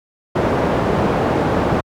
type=low-pass noise; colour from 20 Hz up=white; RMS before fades=-17 dBFS; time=0.35-1.81 s; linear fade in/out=10 ms; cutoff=650 Hz; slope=12 dB/octave; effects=high-pass 60 Hz 12 dB/octave